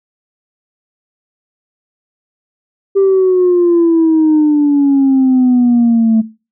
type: exponential sweep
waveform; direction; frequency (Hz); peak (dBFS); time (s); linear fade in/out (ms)
sine; down; 394.6 to 220; -5; 2.95-6.22; 20
effects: noise-tail reverb RT60 0.3 s tail -18 dB re dry + tanh soft clip ceiling -4 dBFS